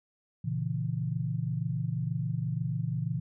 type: chord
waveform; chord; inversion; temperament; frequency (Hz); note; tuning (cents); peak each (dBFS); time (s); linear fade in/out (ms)
sine; A# diminished; none; equal; 116.54 / 138.59 / 164.81; A#2 / C#3 / E3; 0 / 0 / 0; -33; 0.44-3.2; 10
effects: none